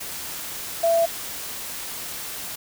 sine tone in noise, 669 Hz, E5, 25 cents sharp, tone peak -16 dBFS, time 0.83-1.06 s, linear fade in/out 10 ms, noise white, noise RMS -33 dBFS, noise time 0-2.56 s, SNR +14 dB, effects none

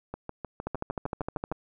two click trains, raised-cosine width 1 ms, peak -21 / -17 dBFS, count 10 / 12, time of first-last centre 0.14-1.522 / 0.67-1.516 s, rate 6.51 / 13 Hz, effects none

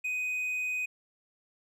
triangle tone, 2500 Hz, D#7, 8 cents sharp, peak -28 dBFS, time 0.04-0.86 s, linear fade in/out 10 ms, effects none

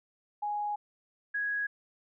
sine tone pair in turn, 830.6 / 1661.2 Hz, G#5 / G#6, 0 / 0 cents, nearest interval octave, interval 1200 cents, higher second, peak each -30 / -29 dBFS, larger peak second, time 0.42-0.76 / 1.34-1.67 s, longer first, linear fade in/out 10 ms, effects none

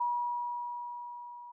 sine tone with level ramp, 964 Hz, B5, 42 cents flat, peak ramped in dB -27 to -45 dBFS, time 0-1.52 s, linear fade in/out 10 ms, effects none

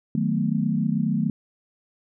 sine chord, B dominant seventh, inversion first, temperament equal, 155.56 / 185 / 220 / 246.9 Hz, D#3 / F#3 / A3 / B3, 0 / 0 / 0 / 0 cents, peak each -26 / -26 / -24 / -29 dBFS, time 0.15-1.3 s, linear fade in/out 2 ms, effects none

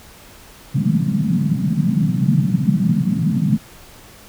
white band-pass noise, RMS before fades -17 dBFS, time 0.74-3.58 s, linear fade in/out 20 ms, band 130 to 220 Hz, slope 48 dB/octave, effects pink hiss -43 dBFS RMS until 4.28 s

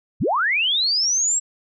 sine linear sweep, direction up, 47.67 to 7720 Hz, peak -17 dBFS, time 0.2-1.4 s, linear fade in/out 20 ms, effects none

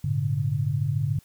sine tone cluster, 102.1 / 116.1 / 143 Hz, G#2 / A#2 / D3, -29 / -7 / -46 cents, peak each -28 / -28 / -25 dBFS, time 0.04-1.19 s, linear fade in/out 5 ms, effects white hiss -59 dBFS RMS until 1.24 s

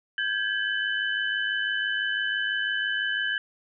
sine tone cluster, 1581 / 1687 / 3008 Hz, G6 / G#6 / F#7, +14 / +27 / +28 cents, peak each -28 / -29 / -31 dBFS, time 0.18-3.38 s, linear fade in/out 2 ms, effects none

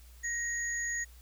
sine tone pair together, 1884 / 6727 Hz, A#6 / G#8, +18 / +21 cents, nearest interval octave + minor seventh, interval 2203 cents, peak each -33 / -36 dBFS, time 0.23-1.05 s, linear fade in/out 20 ms, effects added 60 Hz sine -51 dBFS peak until 1.21 s + white hiss -61 dBFS RMS until 1.21 s

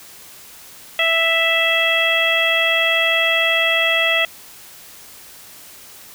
harmonic tone, 659.3 Hz, E5, in tune, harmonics 1 / 2 / 3 / 4 / 5, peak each -22 / -26 / -19 / -19 / -20 dBFS, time 0.99-4.25 s, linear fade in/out 2 ms, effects white hiss -41 dBFS RMS until 6.14 s

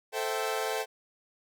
sawtooth chord, A minor seventh, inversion none, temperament equal with one note detuned, 440 / 523.3 / 659.3 / 773.6 Hz, A4 / C5 / E5 / G5, 0 / 0 / 0 / -23 cents, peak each -29 / -32 / -33 / -32 dBFS, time 0.12-0.86 s, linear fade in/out 50 ms, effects none

